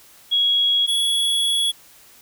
sine / square tone pair in turn, 3322 / 3364 Hz, G#7 / G#7, 0 / +22 cents, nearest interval unison, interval 22 cents, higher second, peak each -15 / -18 dBFS, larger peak first, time 0.31-0.87 / 0.87-1.72 s, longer second, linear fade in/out 20 ms, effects white hiss -49 dBFS RMS until 2.21 s

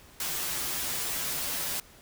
white noise with comb filter, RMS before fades -32 dBFS, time 0.2-1.8 s, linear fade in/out 2 ms, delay 9.6 ms, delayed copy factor -0.85, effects pink hiss -54 dBFS RMS until 2.01 s

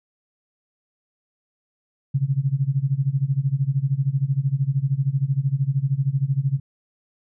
sine tone with tremolo, 136.6 Hz, C#3, 25 cents flat, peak -15 dBFS, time 2.14-6.6 s, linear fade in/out 10 ms, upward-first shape sine, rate 13 Hz, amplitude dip 90%, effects none

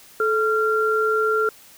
sine tone pair together, 434.7 / 1380 Hz, A4 / F6, -21 / -21 cents, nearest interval octave + minor sixth, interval 2000 cents, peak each -20 dBFS, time 0.2-1.49 s, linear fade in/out 2 ms, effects white hiss -48 dBFS RMS until 1.77 s

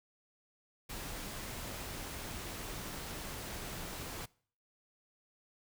pink noise, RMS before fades -43 dBFS, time 0.89-4.26 s, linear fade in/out 10 ms, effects noise-tail reverb RT60 0.5 s tail -23 dB re dry

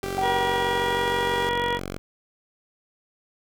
sawtooth tone with pitch glide, 392 to 396.6 Hz, G4 to G4, 0 to +20 cents, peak -26 dBFS, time 0.03-1.49 s, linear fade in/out 0 ms, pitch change +20 cents, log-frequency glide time 0.53-1.05 s
5% pulse tone, 46.25 Hz, F#1, in tune, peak -20 dBFS, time 0.04-1.98 s, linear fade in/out 0 ms
sine tone with exponential decay, 768 Hz, G5, 36 cents flat, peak -21 dBFS, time 0.18-1.89 s, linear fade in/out 0 ms, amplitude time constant 370 ms
harmonic tone, 478.2 Hz, A#4, 44 cents sharp, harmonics 1 / 2 / 3 / 4 / 5 / 6 / 7, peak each -28 / -26 / -35 / -30 / -40 / -42 / -33 dBFS, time 0.21-1.8 s, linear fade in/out 50 ms
effects none

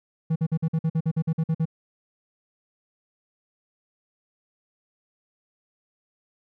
triangle tone bursts, 161 Hz, E3, 41 cents flat, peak -18 dBFS, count 13, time 0.3-1.655 s, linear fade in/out 10 ms, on 59 ms, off 49 ms, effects none

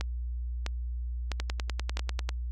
two click trains, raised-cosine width 0.2 ms, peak -15 / -15 dBFS, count 4 / 10, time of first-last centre 0.01-1.971 / 1.4-2.291 s, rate 1.53 / 10.1 Hz, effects added 60 Hz sine -31 dBFS peak until 2.51 s + AAC 48 kbps

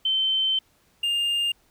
sine / triangle tone pair in turn, 3090 / 2810 Hz, G7 / F7, -26 / +10 cents, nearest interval major second, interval 164 cents, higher first, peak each -20 dBFS, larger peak neither, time 0.05-0.59 / 1.03-1.52 s, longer first, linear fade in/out 5 ms, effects pink hiss -63 dBFS RMS until 1.7 s

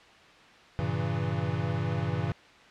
square chord, G diminished seventh, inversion none, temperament equal with one note detuned, 98 / 116.54 / 136.53 / 164.81 Hz, G2 / Bb2 / Db3 / Fb3, 0 / 0 / -26 / 0 cents, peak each -34 dBFS, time 0.79-2.32 s, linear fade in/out 0 ms, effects white hiss -53 dBFS RMS until 2.7 s + low-pass 3000 Hz 12 dB/octave

